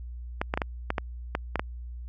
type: clicks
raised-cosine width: 0.5 ms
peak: -11 dBFS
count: 9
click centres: 0.415 / 0.539 / 0.575 / 0.618 / 0.904 / 0.982 / 1.351 / 1.557 / 1.595 s
effects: added 60 Hz sine -36 dBFS peak until 2.08 s